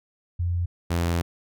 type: tone pair in turn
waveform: sine / sawtooth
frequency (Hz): 87.31 / 85.32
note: F2 / F2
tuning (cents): 0 / -40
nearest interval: unison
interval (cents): 40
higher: first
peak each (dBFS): -22 / -18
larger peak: second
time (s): 0.39-0.66 / 0.9-1.22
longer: second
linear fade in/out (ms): 10
effects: none